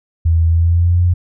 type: tone with pitch glide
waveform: sine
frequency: 82.41 to 88.32 Hz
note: E2 to F2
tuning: 0 to +20 cents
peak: -9 dBFS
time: 0.25-1.14 s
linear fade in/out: 10 ms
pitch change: +120 cents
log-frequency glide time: 0.48-1.02 s
effects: none